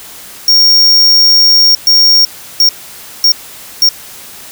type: tone bursts at uneven times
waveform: square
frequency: 5550 Hz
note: F8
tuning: 12 cents flat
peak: -4 dBFS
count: 5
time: 0.48-1.75 / 1.87-2.25 / 2.6-2.69 / 3.24-3.32 / 3.82-3.89 s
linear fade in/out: 2 ms
effects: white hiss -31 dBFS RMS until 4.51 s